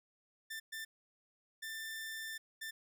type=tone bursts at uneven times; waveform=sawtooth; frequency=1781 Hz; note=A6; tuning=21 cents sharp; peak=-38 dBFS; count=4; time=0.5-0.6 / 0.72-0.85 / 1.62-2.38 / 2.61-2.71 s; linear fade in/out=10 ms; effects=none